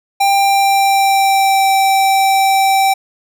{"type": "tone with pitch glide", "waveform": "square", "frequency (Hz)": [792, 777], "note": ["G5", "G5"], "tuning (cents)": [18, -16], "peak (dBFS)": -10, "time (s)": [0.2, 2.94], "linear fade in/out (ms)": 10, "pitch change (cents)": -34, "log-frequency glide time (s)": [0.34, 1.69], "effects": []}